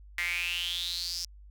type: tone with high-pass filter sweep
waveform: sawtooth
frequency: 174 Hz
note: F3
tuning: 6 cents flat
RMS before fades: -33 dBFS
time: 0.18-1.25 s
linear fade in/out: 2 ms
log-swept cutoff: 2000 to 5400 Hz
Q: 8.6
effects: added 50 Hz sine -48 dBFS peak until 1.5 s